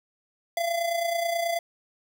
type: tone with amplitude modulation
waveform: square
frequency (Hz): 680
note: F5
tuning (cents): -46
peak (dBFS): -23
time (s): 0.57-1.59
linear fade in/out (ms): 2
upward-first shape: sine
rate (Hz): 29.3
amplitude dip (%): 55
effects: none